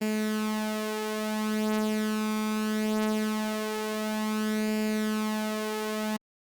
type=tone with flanger; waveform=sawtooth; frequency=215.2 Hz; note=A3; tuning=38 cents flat; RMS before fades=-29 dBFS; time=0.01-6.17 s; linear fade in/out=10 ms; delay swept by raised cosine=0.41 to 5.51 ms; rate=0.21 Hz; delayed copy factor=+0.55; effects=Opus 32 kbps